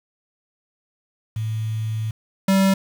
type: tone pair in turn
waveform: sine / square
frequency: 110 / 193.24 Hz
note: A2 / G3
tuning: 0 / -25 cents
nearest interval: minor seventh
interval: 975 cents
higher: second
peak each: -22 / -15 dBFS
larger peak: second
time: 1.36-2.11 / 2.48-2.74 s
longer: first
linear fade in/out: 5 ms
effects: 7-bit